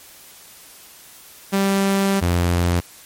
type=tone pair in turn; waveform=sawtooth; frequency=196 / 87.31 Hz; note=G3 / F2; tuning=0 / 0 cents; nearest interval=octave + major second; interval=1400 cents; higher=first; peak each=-12 dBFS; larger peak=neither; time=1.52-2.21 / 2.21-2.81 s; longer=first; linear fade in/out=20 ms; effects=white hiss -44 dBFS RMS until 3.05 s + MP3 64 kbps